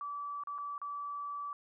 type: tone with dropouts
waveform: sine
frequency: 1154 Hz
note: D6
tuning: 31 cents flat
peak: -37 dBFS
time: 0.01-1.53 s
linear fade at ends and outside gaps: 1 ms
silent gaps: 0.436-0.472 / 0.581-0.585 / 0.78-0.816 s
effects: none